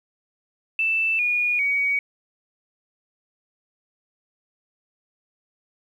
sine tone with pitch steps, 2650 / 2444 / 2254 Hz, E7 / D#7 / C#7, +9 / -32 / +28 cents, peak -19 dBFS, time 0.79-1.99 s, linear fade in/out 2 ms, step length 400 ms, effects 9-bit

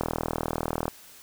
click train, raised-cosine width 1 ms, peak -12 dBFS, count 36, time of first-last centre 0.01-0.881 s, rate 40.2 Hz, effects white hiss -50 dBFS RMS until 1.22 s

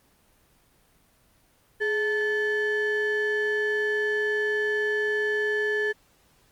triangle ring-modulated tone, 659.3 Hz, E5, in tune, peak -18 dBFS, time 1.8-5.93 s, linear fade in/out 20 ms, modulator 1080 Hz, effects pink hiss -62 dBFS RMS until 6.51 s + Opus 24 kbps

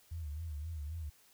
sine tone with vibrato, 77.78 Hz, D#2, in tune, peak -38 dBFS, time 0.11-1.1 s, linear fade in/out 10 ms, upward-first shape sine, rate 3.8 Hz, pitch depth 130 cents each way, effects white hiss -65 dBFS RMS until 1.33 s

